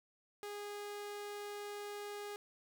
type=tone; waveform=sawtooth; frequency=411.4 Hz; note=G#4; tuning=16 cents flat; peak=-39 dBFS; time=0.43-2.36 s; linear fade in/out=0 ms; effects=12-bit